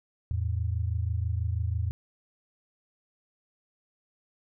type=tone pair together; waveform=sine; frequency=83 / 109.14 Hz; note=E2 / A2; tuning=+12 / -14 cents; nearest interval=perfect fourth; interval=474 cents; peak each=-28 / -30 dBFS; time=0.31-1.91 s; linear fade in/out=0 ms; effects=none